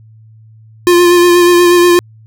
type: tone with vibrato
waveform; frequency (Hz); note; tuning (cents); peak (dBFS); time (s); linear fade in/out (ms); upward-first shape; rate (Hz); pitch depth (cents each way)
square; 350.9; F4; +8; -5; 0.87-1.99; 0; sine; 8.3; 21
effects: added 110 Hz sine -37 dBFS peak until 2.26 s